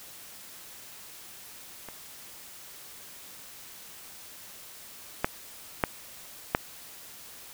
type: clicks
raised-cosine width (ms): 0.5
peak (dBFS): -25 / -8 / -7 / -6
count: 4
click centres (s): 1.887 / 5.245 / 5.838 / 6.549
effects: white hiss -47 dBFS RMS until 7.53 s